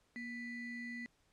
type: ring-modulated tone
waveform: triangle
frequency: 1108.7 Hz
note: C#6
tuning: in tune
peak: -37 dBFS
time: 0.16-1.06 s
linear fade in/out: 0 ms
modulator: 871 Hz
effects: pink hiss -74 dBFS RMS until 1.32 s + low-pass 9000 Hz 12 dB/octave